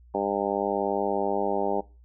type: harmonic tone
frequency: 100.3 Hz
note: G2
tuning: 40 cents sharp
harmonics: 2 / 3 / 4 / 5 / 6 / 7 / 8 / 9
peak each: -35 / -34 / -30 / -32 / -31 / -35 / -31 / -34 dBFS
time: 0.14-1.81 s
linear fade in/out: 10 ms
effects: noise-tail reverb RT60 0.3 s tail -21 dB re dry + added 60 Hz sine -50 dBFS peak until 2.04 s